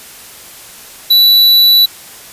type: tone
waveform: square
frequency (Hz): 3951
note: B7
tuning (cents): 0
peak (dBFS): -5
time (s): 1.1-1.86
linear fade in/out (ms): 10
effects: white hiss -34 dBFS RMS until 2.32 s + resampled to 32000 Hz